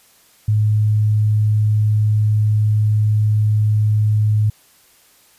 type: tone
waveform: sine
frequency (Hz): 106.6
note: G#2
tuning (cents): +46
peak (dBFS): -12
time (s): 0.48-4.5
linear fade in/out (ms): 5
effects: white hiss -52 dBFS RMS until 5.38 s + resampled to 32000 Hz